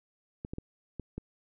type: clicks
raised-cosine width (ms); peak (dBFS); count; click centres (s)
3; -24; 5; 0.449 / 0.535 / 0.584 / 0.997 / 1.18
effects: none